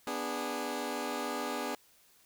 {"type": "chord", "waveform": "15% pulse", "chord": "G# diminished", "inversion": "first", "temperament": "equal with one note detuned", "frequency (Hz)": [246.9, 293.7, 411.2], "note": ["B3", "D4", "G#4"], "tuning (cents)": [0, 0, -17], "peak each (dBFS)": -32, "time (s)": [0.07, 1.75], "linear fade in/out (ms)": 2, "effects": ["white hiss -64 dBFS RMS until 2.25 s"]}